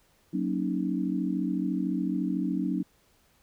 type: chord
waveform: sine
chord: D# minor seventh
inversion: first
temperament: equal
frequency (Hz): 185 / 233.1 / 277.2 / 311.1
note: F#3 / A#3 / C#4 / D#4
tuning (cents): 0 / 0 / 0 / 0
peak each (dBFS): -30 / -34 / -31 / -32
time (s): 0.33-2.83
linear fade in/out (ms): 10
effects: pink hiss -65 dBFS RMS until 3.42 s